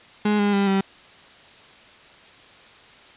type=tone with pitch steps; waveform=35% pulse; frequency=209.2 / 204.1 / 199.06 / 194.18 Hz; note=G#3 / G#3 / G3 / G3; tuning=+13 / -30 / +27 / -16 cents; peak=-16 dBFS; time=0.25-0.81 s; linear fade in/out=5 ms; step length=140 ms; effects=white hiss -48 dBFS RMS until 3.16 s + resampled to 8000 Hz